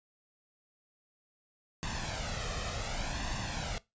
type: noise with flanger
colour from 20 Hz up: pink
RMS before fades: -36 dBFS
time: 1.83-3.78 s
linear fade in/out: 0 ms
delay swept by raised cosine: 1.1 to 1.63 ms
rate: 0.67 Hz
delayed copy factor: +0.65
effects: noise-tail reverb RT60 0.2 s tail -20 dB re dry + resampled to 16000 Hz